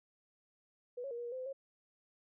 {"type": "tone with pitch steps", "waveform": "sine", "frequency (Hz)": [490.6, 551, 472.3, 479, 475.3, 516, 512, 543], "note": ["B4", "C#5", "A#4", "A#4", "A#4", "C5", "C5", "C#5"], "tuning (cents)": [-12, -11, 23, 47, 34, -24, -38, -36], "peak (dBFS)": -39, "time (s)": [0.97, 1.53], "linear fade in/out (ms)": 10, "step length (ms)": 70, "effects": []}